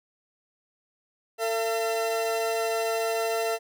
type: tone pair together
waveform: 40% pulse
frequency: 449.7 / 677.9 Hz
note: A4 / E5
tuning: +38 / +48 cents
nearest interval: perfect fifth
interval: 710 cents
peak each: -27 dBFS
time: 1.38-3.59 s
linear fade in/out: 50 ms
effects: none